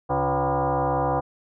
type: tone with frequency modulation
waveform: sine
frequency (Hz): 140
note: C#3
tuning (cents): +18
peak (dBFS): -20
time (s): 0.09-1.21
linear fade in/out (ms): 20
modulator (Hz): 214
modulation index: 4.4
effects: none